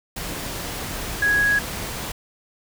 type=tone in noise; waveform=sine; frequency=1661.2 Hz; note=G#6; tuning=in tune; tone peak=-16 dBFS; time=1.22-1.59 s; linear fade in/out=5 ms; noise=pink; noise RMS=-30 dBFS; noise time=0.16-2.12 s; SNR=+11 dB; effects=none